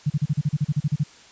sine tone bursts, 147.7 Hz, D3, 10 cents sharp, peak -17 dBFS, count 13, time 0.06-1.037 s, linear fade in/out 10 ms, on 41 ms, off 37 ms, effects white hiss -49 dBFS RMS until 1.31 s + resampled to 16000 Hz

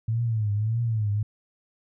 sine tone with vibrato, 110 Hz, A2, in tune, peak -22 dBFS, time 0.08-1.23 s, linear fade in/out 5 ms, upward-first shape triangle, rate 1.7 Hz, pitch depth 140 cents each way, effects none

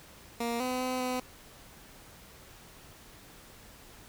15% pulse tone with pitch steps, 234.6 / 253.6 / 255.2 / 253 Hz, A#3 / B3 / C4 / B3, +11 / +46 / -43 / +42 cents, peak -24 dBFS, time 0.4-1.2 s, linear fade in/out 5 ms, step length 200 ms, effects pink hiss -53 dBFS RMS until 4.08 s

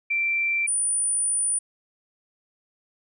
sine tone pair in turn, 2349 / 9423 Hz, D7 / D9, 0 / +5 cents, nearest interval 2 octaves, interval 2405 cents, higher second, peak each -21 dBFS, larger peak neither, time 0.1-0.67 / 0.67-1.59 s, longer second, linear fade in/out 10 ms, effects none

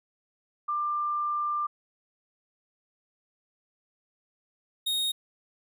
sine / 45% pulse tone pair in turn, 1190 / 3728 Hz, D6 / A#7, +22 / -1 cents, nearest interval octave + minor sixth, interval 1977 cents, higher second, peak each -26 dBFS, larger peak neither, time 0.68-1.67 / 4.86-5.12 s, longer first, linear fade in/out 10 ms, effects none

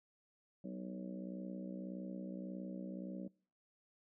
harmonic tone with a mistuned harmonic, 61.74 Hz, B1, in tune, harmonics 3 / 4 / 5 / 6 / 7 / 8 / 9 / 10, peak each -45 / -50 / -50 / -60 / -62 / -59 / -53 / -64 dBFS, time 0.64-3.28 s, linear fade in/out 5 ms, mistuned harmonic 3, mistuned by +43 cents, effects noise-tail reverb RT60 0.5 s tail -26 dB re dry

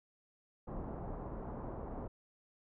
pink low-pass noise, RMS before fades -43 dBFS, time 0.67-2.08 s, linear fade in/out 10 ms, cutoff 1000 Hz, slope 24 dB/octave, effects none

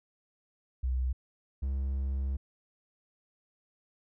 sine / triangle tone pair in turn, 63.5 / 67.38 Hz, B1 / C#2, +49 / -49 cents, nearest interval minor second, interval 102 cents, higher second, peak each -27 dBFS, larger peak neither, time 0.83-1.13 / 1.62-2.37 s, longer second, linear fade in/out 10 ms, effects none

